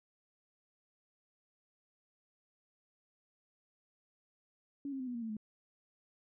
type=tone with pitch steps; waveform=sine; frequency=280.9 / 268.5 / 256.7 / 245.4 / 234.6 / 224.2 / 214.4 Hz; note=C#4 / C4 / C4 / B3 / A#3 / A3 / A3; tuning=+23 / +45 / -33 / -11 / +11 / +33 / -45 cents; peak=-37 dBFS; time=4.85-5.368 s; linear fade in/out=2 ms; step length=74 ms; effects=none

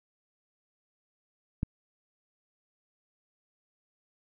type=click; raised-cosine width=5 ms; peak=-16 dBFS; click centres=1.631 s; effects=none

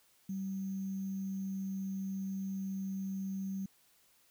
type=tone with sample-and-hold; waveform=sine; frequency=192.8 Hz; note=G3; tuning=28 cents flat; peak=-35 dBFS; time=0.29-3.66 s; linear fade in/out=5 ms; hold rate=6300 Hz; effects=white hiss -68 dBFS RMS until 4.3 s

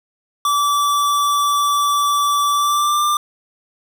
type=tone with pitch glide; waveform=square; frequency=1158 to 1189.2 Hz; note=D6 to D6; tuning=-25 to +21 cents; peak=-15 dBFS; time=0.45-3.17 s; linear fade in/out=2 ms; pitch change=+46 cents; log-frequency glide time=2.52-3.04 s; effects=none

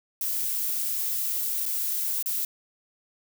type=noise with dropouts; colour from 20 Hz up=violet; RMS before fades=-28 dBFS; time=0.21-2.45 s; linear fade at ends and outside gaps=2 ms; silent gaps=1.656-1.661 / 2.226-2.259 s; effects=none

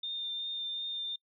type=tone with vibrato; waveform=sine; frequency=3618 Hz; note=A7; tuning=48 cents sharp; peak=-34 dBFS; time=0.03-1.16 s; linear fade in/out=5 ms; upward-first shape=triangle; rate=2.7 Hz; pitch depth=15 cents each way; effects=noise-tail reverb RT60 0.1 s tail -25 dB re dry

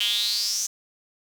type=tone with high-pass filter sweep; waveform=square; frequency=110 Hz; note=A2; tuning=in tune; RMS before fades=-25 dBFS; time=0-0.67 s; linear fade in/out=10 ms; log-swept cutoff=3000 to 6400 Hz; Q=8.2; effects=7-bit

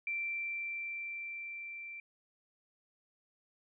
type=tone with level ramp; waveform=sine; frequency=2349 Hz; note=D7; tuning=in tune; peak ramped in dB=-33 to -43 dBFS; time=0.07-2 s; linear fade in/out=2 ms; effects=none

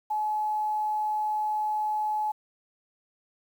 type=tone; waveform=sine; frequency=852 Hz; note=G#5; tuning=44 cents sharp; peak=-25 dBFS; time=0.1-2.32 s; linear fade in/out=10 ms; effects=9-bit

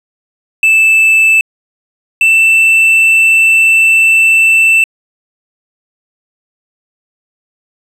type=tone pair in turn; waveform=triangle; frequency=2637 / 2663 Hz; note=E7 / E7; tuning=0 / +17 cents; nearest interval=unison; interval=17 cents; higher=second; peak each=-3 dBFS; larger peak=neither; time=0.63-1.41 / 2.21-4.84 s; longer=second; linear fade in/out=2 ms; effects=resampled to 32000 Hz

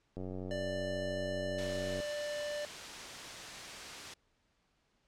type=click train; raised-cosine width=2 ms; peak=-29 dBFS; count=171; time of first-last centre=0.17-2.002 s; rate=92.8 Hz
type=tone; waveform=square; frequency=591 Hz; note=D5; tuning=11 cents sharp; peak=-37 dBFS; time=0.51-2.65 s; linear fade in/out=0 ms
type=noise; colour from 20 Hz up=white; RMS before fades=-44 dBFS; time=1.58-4.14 s; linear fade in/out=5 ms
effects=pink hiss -75 dBFS RMS until 5.07 s + low-pass 6000 Hz 12 dB/octave

